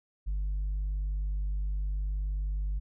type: tone with tanh clipping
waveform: sine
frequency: 49.63 Hz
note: G1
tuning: 22 cents sharp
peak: -29 dBFS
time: 0.26-2.8 s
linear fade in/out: 20 ms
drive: 1 dB
effects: none